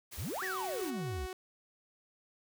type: noise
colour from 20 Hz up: white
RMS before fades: -46 dBFS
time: 0.11-0.91 s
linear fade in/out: 20 ms
type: exponential two-way sweep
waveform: triangle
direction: up then down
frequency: 56.1 to 1975.5 to 56.1 Hz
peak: -34 dBFS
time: 0.17-1.27 s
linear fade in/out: 20 ms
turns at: 0.44 s
type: tone with pitch glide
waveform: sawtooth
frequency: 376.7 to 371.5 Hz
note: F#4 to F#4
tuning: +31 to +7 cents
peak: -36 dBFS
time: 0.42-1.33 s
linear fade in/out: 2 ms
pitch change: -24 cents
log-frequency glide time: 0.56-0.77 s
effects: none